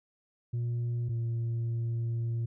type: tone pair in turn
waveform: sine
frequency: 119.2 / 116.07 Hz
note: A#2 / A#2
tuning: +39 / -7 cents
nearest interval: unison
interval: 46 cents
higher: first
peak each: -26 / -26 dBFS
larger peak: neither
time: 0.53-1.09 / 1.09-2.46 s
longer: second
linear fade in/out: 10 ms
effects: tanh soft clip ceiling -28 dBFS